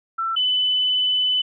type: tone pair in turn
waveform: sine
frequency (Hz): 1339 / 3006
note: E6 / F#7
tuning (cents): +27 / +27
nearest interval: octave + major second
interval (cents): 1400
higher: second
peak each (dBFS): -21 / -17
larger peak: second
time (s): 0.18-0.36 / 0.36-1.42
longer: second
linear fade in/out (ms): 10
effects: none